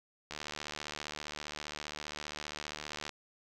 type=click train; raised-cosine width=0.2 ms; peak=-22 dBFS; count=210; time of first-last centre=0.31-3.093 s; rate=75.1 Hz; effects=none